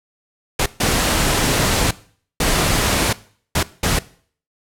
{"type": "noise bursts at uneven times", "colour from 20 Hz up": "pink", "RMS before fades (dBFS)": -17, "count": 5, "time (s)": [[0.59, 0.66], [0.8, 1.91], [2.4, 3.13], [3.55, 3.63], [3.83, 3.99]], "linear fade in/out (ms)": 5, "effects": ["noise-tail reverb RT60 0.5 s tail -19 dB re dry", "low-pass 12000 Hz 12 dB/octave"]}